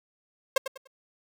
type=tone with echo; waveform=sawtooth; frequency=534 Hz; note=C5; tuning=35 cents sharp; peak=-15 dBFS; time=0.56-0.58 s; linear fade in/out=5 ms; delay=98 ms; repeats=3; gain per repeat=-11 dB; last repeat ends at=0.874 s; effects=none

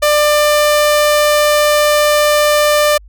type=tone; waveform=sawtooth; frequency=595 Hz; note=D5; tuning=22 cents sharp; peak=-5 dBFS; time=0.02-2.98 s; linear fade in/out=10 ms; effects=added 50 Hz sine -36 dBFS peak until 3.08 s

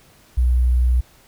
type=tone with sample-and-hold; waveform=sine; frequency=61.74 Hz; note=B1; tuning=in tune; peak=-13 dBFS; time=0.37-1.01 s; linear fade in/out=10 ms; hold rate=11025 Hz; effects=pink hiss -52 dBFS RMS until 1.27 s

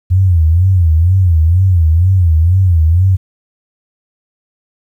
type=tone with vibrato; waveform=sine; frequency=86.8 Hz; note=F2; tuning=10 cents flat; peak=-6 dBFS; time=0.1-3.17 s; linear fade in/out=20 ms; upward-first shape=sine; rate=2.1 Hz; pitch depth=170 cents each way; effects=8-bit

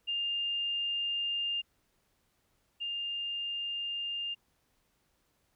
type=tone pair in turn; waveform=sine; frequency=2807 / 2807 Hz; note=F7 / F7; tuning=+8 / +8 cents; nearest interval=unison; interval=0 cents; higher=neither; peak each=-30 / -33 dBFS; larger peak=first; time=0.07-1.62 / 2.8-4.35 s; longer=neither; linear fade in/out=20 ms; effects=pink hiss -74 dBFS RMS until 5.55 s

